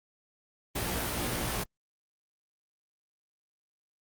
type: noise with comb filter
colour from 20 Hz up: pink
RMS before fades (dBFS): -32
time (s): 0.75-1.64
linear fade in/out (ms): 10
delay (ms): 17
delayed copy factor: +0.8
effects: Opus 32 kbps